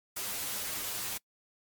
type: noise with comb filter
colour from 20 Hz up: white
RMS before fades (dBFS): -36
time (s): 0.16-1.18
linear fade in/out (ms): 10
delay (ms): 9.9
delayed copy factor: +0.9
effects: noise-tail reverb RT60 0.1 s tail -25 dB re dry + MP3 96 kbps